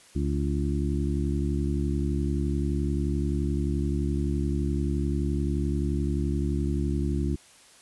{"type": "harmonic tone with a mistuned harmonic", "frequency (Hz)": 71.6, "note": "D2", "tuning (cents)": -43, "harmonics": [1, 2, 3, 4, 5], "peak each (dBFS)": [-27, -30, -32, -33, -34], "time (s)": [0.15, 7.36], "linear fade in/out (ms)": 10, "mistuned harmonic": 5, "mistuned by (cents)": -59, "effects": ["white hiss -54 dBFS RMS until 7.81 s", "resampled to 24000 Hz"]}